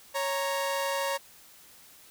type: tone pair together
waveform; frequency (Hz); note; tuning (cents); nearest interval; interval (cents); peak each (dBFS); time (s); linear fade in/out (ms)
sawtooth; 553 / 932.3; C#5 / A#5; -4 / 0; major sixth; 904; -26 / -28; 0.14-1.18; 20
effects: white hiss -54 dBFS RMS until 2.1 s